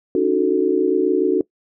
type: chord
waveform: sine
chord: D# half-diminished seventh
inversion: third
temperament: equal with one note detuned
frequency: 284 / 311.1 / 370 / 440 Hz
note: C#4 / D#4 / F#4 / A4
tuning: +42 / 0 / 0 / 0 cents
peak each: -22 / -22 / -17 / -20 dBFS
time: 0.15-1.41 s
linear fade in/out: 2 ms
effects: noise-tail reverb RT60 0.1 s tail -21 dB re dry